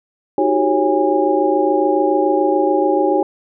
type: tone cluster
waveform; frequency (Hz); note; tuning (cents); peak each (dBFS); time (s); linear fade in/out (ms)
sine; 311.8 / 365.4 / 392.4 / 551 / 818; D#4 / F#4 / G4 / C#5 / G#5; +4 / -22 / +2 / -11 / -26; -19; 0.38-3.23; 2
effects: none